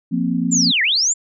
sine chord, F suspended fourth, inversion none, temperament equal, 174.61 / 233.1 / 261.6 Hz, F3 / Bb3 / C4, 0 / 0 / 0 cents, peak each -21 dBFS, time 0.11-0.72 s, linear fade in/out 20 ms
sine linear two-way sweep, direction down then up, 7459 to 1726 to 7459 Hz, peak -14 dBFS, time 0.51-1.14 s, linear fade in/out 20 ms, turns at 0.82 s
effects none

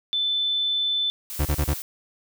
sine tone, 3520 Hz, A7, in tune, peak -21 dBFS, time 0.13-1.1 s, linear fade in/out 0 ms
blue noise, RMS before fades -34 dBFS, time 1.3-1.82 s, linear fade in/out 0 ms
35% pulse tone bursts, 73.42 Hz, D2, in tune, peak -18 dBFS, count 4, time 1.39-1.739 s, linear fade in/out 10 ms, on 64 ms, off 31 ms
effects none

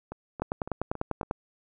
two click trains, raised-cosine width 1 ms, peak -14 / -23 dBFS, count 10 / 5, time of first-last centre 0.42-1.311 / 0.12-1.231 s, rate 10.1 / 3.6 Hz, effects none

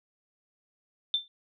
sine tone with exponential decay, 3559 Hz, A7, 19 cents sharp, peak -20 dBFS, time 1.14-1.28 s, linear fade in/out 1 ms, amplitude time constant 29 ms, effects none

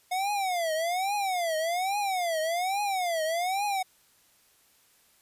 square tone with vibrato, 720 Hz, F#5, 47 cents flat, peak -27 dBFS, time 0.11-3.83 s, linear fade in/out 10 ms, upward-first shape triangle, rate 1.2 Hz, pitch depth 260 cents each way, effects white hiss -63 dBFS RMS until 5.21 s + resampled to 32000 Hz

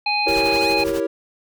harmonic tone, 830.6 Hz, G#5, in tune, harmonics 1 / 3 / 5, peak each -22 / -21 / -24 dBFS, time 0.06-0.84 s, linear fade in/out 5 ms
triangle chord, E diminished seventh, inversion none, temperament equal, 329.6 / 392 / 466.2 / 554.4 Hz, E4 / G4 / Bb4 / Db5, 0 / 0 / 0 / 0 cents, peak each -23 dBFS, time 0.26-1.07 s, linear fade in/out 10 ms
pink noise with tremolo, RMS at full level -30 dBFS, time 0.28-1 s, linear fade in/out 0 ms, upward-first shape triangle, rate 12 Hz, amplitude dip 80%
10% pulse linear two-way sweep, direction down then up, 2217 to 58.2 to 2217 Hz, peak -25 dBFS, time 0.32-0.72 s, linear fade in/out 10 ms, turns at 0.44 s
effects none

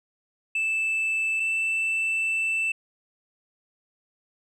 sine tone pair in turn, 2637 / 2655 Hz, E7 / E7, 0 / +12 cents, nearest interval unison, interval 12 cents, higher second, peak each -20 dBFS, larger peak neither, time 0.55-1.4 / 1.4-2.72 s, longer second, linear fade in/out 5 ms, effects tanh soft clip ceiling -22 dBFS

